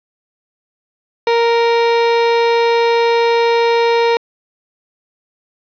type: tone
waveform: 30% pulse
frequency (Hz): 466.2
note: A#4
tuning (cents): 0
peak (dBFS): -8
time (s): 1.27-4.17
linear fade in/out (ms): 2
effects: resampled to 11025 Hz + 8-bit